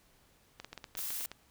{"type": "clicks", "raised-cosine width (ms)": 0.2, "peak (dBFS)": -26, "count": 11, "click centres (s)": [0.6, 0.646, 0.73, 0.777, 0.842, 0.952, 0.99, 1.105, 1.209, 1.251, 1.316]}
{"type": "noise", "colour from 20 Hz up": "blue", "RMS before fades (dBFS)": -38, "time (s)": [0.97, 1.26], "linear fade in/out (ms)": 2}
{"effects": ["pink hiss -66 dBFS RMS until 1.5 s"]}